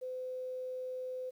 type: tone with quantisation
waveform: sine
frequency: 510 Hz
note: C5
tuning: 44 cents flat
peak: -37 dBFS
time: 0.01-1.31 s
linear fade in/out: 20 ms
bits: 11
effects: none